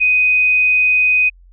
sine tone, 2500 Hz, D#7, 8 cents sharp, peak -10 dBFS, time 0-1.3 s, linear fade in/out 20 ms, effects added 44 Hz sine -42 dBFS peak until 1.52 s

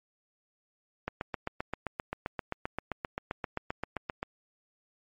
click train, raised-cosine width 0.5 ms, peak -17 dBFS, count 25, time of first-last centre 1.08-4.23 s, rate 7.62 Hz, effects MP3 48 kbps

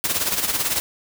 white noise with tremolo, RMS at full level -20 dBFS, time 0.04-0.8 s, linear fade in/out 0 ms, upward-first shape sine, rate 18 Hz, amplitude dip 65%, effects none

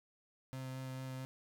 35% pulse tone with vibrato, 130.81 Hz, C3, in tune, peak -40 dBFS, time 0.53-1.25 s, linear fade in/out 0 ms, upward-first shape sine, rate 4.5 Hz, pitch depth 10 cents each way, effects none

